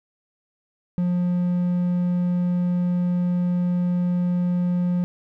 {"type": "tone", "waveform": "triangle", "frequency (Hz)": 177.5, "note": "F3", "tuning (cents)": 28, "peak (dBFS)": -17, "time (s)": [0.98, 5.04], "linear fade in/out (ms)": 0, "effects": []}